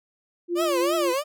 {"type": "tone with tremolo", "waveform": "sine", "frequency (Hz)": 347.4, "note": "F4", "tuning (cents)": -9, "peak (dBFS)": -22, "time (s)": [0.48, 1.14], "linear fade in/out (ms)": 50, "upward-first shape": "triangle", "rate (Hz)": 3.6, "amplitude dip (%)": 35}
{"type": "tone with vibrato", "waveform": "30% pulse", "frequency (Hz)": 573, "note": "D5", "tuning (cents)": -43, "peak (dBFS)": -20, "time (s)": [0.55, 1.24], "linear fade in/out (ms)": 50, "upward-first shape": "triangle", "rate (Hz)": 3.1, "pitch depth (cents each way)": 260}
{"effects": []}